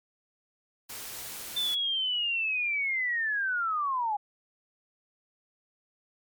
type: noise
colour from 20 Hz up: white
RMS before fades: -40 dBFS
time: 0.89-1.75 s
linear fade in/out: 10 ms
type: linear sweep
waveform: sine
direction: down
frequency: 3565 to 805 Hz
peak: -26 dBFS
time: 1.56-4.17 s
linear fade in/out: 10 ms
effects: MP3 96 kbps